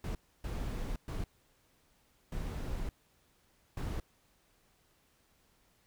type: noise bursts at uneven times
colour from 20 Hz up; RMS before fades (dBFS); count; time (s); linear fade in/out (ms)
brown; -37; 5; 0.04-0.15 / 0.44-0.96 / 1.08-1.24 / 2.32-2.89 / 3.77-4; 2
effects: pink hiss -70 dBFS RMS until 5.86 s